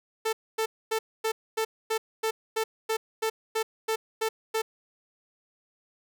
sawtooth tone bursts, 442.8 Hz, A4, 11 cents sharp, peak -21 dBFS, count 14, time 0.25-4.62 s, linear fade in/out 10 ms, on 80 ms, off 250 ms, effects none

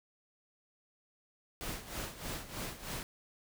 pink noise with tremolo, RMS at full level -39 dBFS, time 1.61-3.03 s, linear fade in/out 0 ms, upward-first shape sine, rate 3.2 Hz, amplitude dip 75%, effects none

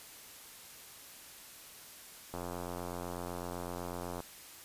click train, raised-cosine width 1 ms, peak -26 dBFS, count 165, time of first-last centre 2.34-4.204 s, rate 88 Hz, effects white hiss -52 dBFS RMS until 4.64 s + resampled to 32000 Hz

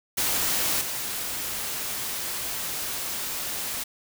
white noise with level steps, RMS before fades -25 / -31 dBFS, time 0.17-3.84 s, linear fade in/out 10 ms, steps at 0.81 s, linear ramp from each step 2 ms, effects none

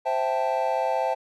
triangle chord, A minor seventh, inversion first, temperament equal, 523.3 / 659.3 / 784 / 880 Hz, C5 / E5 / G5 / A5, 0 / 0 / 0 / 0 cents, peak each -26 dBFS, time 0.05-1.15 s, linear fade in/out 20 ms, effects none

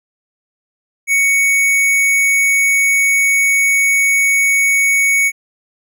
square tone, 2228 Hz, C#7, 8 cents sharp, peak -11 dBFS, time 1.07-5.32 s, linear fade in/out 50 ms, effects none

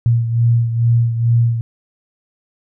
sine beating tone pair, 116.8 / 119.1 Hz, A#2 / A#2, +4 / +38 cents, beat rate 2.3 Hz, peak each -12 / -19 dBFS, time 0.06-1.61 s, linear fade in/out 0 ms, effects none

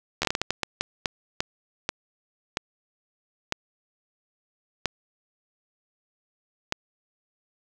slowing click train, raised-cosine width 0.2 ms, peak -7 dBFS, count 17, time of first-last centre 0.22-6.724 s, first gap 12 ms, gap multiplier 1.4, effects none

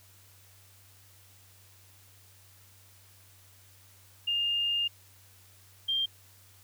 sine tone pair in turn, 2818 / 3183 Hz, F7 / G7, +15 / +26 cents, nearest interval major second, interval 211 cents, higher second, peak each -26 dBFS, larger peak neither, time 4.27-4.88 / 5.88-6.06 s, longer first, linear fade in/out 10 ms, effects added 96 Hz sine -59 dBFS peak until 6.63 s + white hiss -59 dBFS RMS until 6.63 s

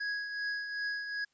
square tone with tremolo, 1661.2 Hz, G#6, in tune, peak -32 dBFS, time 0-1.25 s, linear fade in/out 10 ms, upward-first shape triangle, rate 2.6 Hz, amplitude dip 55%, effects white hiss -74 dBFS RMS until 1.33 s + resampled to 16000 Hz

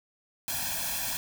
white noise with comb filter, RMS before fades -32 dBFS, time 0.48-1.17 s, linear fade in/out 0 ms, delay 1.2 ms, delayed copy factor +1, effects none

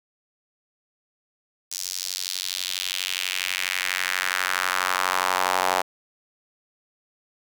sawtooth tone with high-pass filter sweep, 92.2 Hz, F#2, 6 cents flat, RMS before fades -26 dBFS, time 1.71-5.82 s, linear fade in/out 10 ms, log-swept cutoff 5800 to 770 Hz, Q 2, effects none

